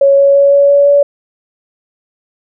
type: tone with pitch steps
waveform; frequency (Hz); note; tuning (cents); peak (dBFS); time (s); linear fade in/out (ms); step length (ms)
sine; 554.4 / 557.6 / 560.8 / 564.1 / 567.4 / 570.6; C#5 / C#5 / C#5 / C#5 / C#5 / C#5; 0 / +10 / +20 / +30 / +40 / +50; -4; 0.01-1.03; 5; 170
effects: none